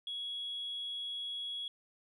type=tone; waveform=sine; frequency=3340 Hz; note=G#7; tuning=9 cents sharp; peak=-36 dBFS; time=0.07-1.68 s; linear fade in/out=2 ms; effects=tanh soft clip ceiling -33 dBFS